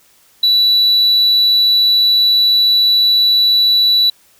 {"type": "tone", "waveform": "sine", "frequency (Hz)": 3947, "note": "B7", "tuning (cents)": -2, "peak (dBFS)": -6, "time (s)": [0.43, 4.1], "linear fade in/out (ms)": 5, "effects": ["tanh soft clip ceiling -7 dBFS", "white hiss -51 dBFS RMS until 4.39 s"]}